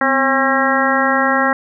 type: harmonic tone with a mistuned harmonic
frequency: 270 Hz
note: C#4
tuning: 45 cents flat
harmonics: 1 / 2 / 3 / 4 / 5 / 6 / 7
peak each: -20 / -20 / -20 / -20 / -20 / -20 / -20 dBFS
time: 0.01-1.53 s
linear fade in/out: 2 ms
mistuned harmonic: 1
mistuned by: -73 cents
effects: none